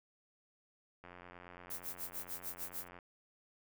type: click train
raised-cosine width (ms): 0.5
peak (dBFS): -37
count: 174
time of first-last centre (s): 1.04-2.988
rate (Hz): 88.8
type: noise with tremolo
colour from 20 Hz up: violet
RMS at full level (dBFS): -41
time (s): 1.7-2.88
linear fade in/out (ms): 5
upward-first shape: sine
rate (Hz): 6.7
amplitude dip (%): 100
effects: none